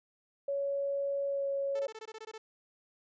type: tone with pitch glide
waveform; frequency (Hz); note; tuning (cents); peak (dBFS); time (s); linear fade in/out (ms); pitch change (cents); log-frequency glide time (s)
sine; 559 to 553.9; C#5 to C#5; +14 to -1; -30; 0.48-1.87; 5; -15; 1.27-1.47
type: tone bursts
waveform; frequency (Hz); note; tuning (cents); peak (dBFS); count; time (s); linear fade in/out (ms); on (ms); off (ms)
sawtooth; 440; A4; 0; -39; 10; 1.75-2.38; 5; 45; 20
effects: resampled to 16000 Hz